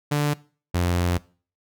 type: tone pair in turn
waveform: sawtooth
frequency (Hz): 146.83 / 87.91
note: D3 / F2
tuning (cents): 0 / +12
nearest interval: major sixth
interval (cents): 888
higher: first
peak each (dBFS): -16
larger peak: neither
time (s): 0.11-0.34 / 0.74-1.18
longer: second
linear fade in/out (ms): 10
effects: noise-tail reverb RT60 0.4 s tail -21 dB re dry